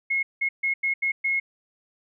sine tone bursts at uneven times, 2166 Hz, C#7, 41 cents flat, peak -21 dBFS, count 6, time 0.1-0.23 / 0.41-0.49 / 0.63-0.74 / 0.83-0.94 / 1.02-1.12 / 1.24-1.4 s, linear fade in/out 10 ms, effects none

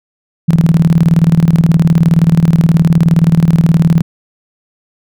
sine tone with tremolo, 164.8 Hz, E3, in tune, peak -3 dBFS, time 0.48-4.02 s, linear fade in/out 10 ms, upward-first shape square, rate 19 Hz, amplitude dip 75%, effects none

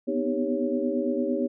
sine tone cluster, 244.7 / 253.5 / 308.9 / 396.2 / 554 Hz, B3 / B3 / D#4 / G4 / C#5, -16 / +45 / -12 / +18 / -1 cents, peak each -30 dBFS, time 0.07-1.48 s, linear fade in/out 20 ms, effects none

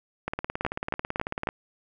two click trains, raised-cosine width 0.5 ms, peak -11 / -14 dBFS, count 4 / 23, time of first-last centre 0.65-1.472 / 0.28-1.489 s, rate 3.65 / 18.2 Hz, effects none

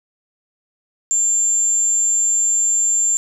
sine tone, 7300 Hz, A#8, 37 cents flat, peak -13 dBFS, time 1.11-3.17 s, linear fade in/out 0 ms, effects tanh soft clip ceiling -9 dBFS + 7-bit

